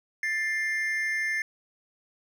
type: tone pair together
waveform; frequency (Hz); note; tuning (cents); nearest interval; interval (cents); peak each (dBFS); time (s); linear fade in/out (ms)
triangle; 1767.7 / 2100; A6 / C7; +8 / +6; minor third; 298; -27; 0.23-1.42; 2
effects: none